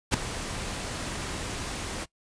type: noise with ADSR envelope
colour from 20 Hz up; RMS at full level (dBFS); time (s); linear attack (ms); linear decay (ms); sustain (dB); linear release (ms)
pink; -21; 0.11-2.06; 30; 6; -13; 31
effects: noise-tail reverb RT60 0.1 s tail -21 dB re dry + resampled to 22050 Hz